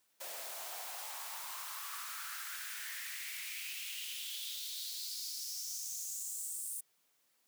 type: noise with high-pass filter sweep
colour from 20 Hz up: white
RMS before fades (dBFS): -43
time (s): 0.2-6.81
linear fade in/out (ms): 10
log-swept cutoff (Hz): 560 to 9200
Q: 4
effects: white hiss -75 dBFS RMS until 7.47 s + high-pass 150 Hz 12 dB/octave